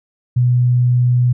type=tone; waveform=sine; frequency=123.47 Hz; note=B2; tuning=in tune; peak=-10 dBFS; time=0.36-1.33 s; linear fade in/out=10 ms; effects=none